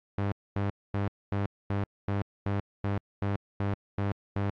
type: tone bursts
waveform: sawtooth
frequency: 100.1 Hz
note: G2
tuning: 37 cents sharp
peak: -23 dBFS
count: 12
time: 0.18-4.5 s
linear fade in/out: 0 ms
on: 140 ms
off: 240 ms
effects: low-pass 2000 Hz 12 dB/octave + AAC 64 kbps